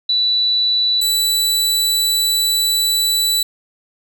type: tone pair in turn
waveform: sine / sawtooth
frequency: 3960 / 3960 Hz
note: B7 / B7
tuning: +4 / +4 cents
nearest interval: unison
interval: 0 cents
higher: neither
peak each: -13 / -11 dBFS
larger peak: second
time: 0.09-1.01 / 1.01-3.43 s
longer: second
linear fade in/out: 5 ms
effects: none